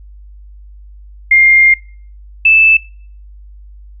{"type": "tone pair in turn", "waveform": "sine", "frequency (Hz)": [2115, 2633], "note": ["C7", "E7"], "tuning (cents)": [18, -3], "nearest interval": "major third", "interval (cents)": 379, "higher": "second", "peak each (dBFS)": -4, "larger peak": "neither", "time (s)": [[1.31, 1.74], [2.45, 2.77]], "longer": "first", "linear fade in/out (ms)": 5, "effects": ["noise-tail reverb RT60 0.5 s tail -24 dB re dry", "added 50 Hz sine -33 dBFS peak until 4 s"]}